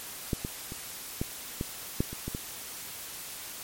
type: clicks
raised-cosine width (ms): 3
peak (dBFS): -14 / -19 / -26 / -16 / -17 / -12 / -25 / -20 / -20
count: 9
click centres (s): 0.332 / 0.449 / 0.721 / 1.215 / 1.611 / 2.005 / 2.13 / 2.28 / 2.349
effects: white hiss -41 dBFS RMS until 3.63 s + MP3 64 kbps